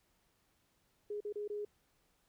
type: tone with dropouts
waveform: sine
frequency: 415.3 Hz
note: G#4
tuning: in tune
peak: -37 dBFS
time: 1.1-1.65 s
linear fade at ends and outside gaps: 5 ms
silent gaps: 1.205-1.249 / 1.326-1.356 / 1.478-1.499 s
effects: pink hiss -75 dBFS RMS until 2.28 s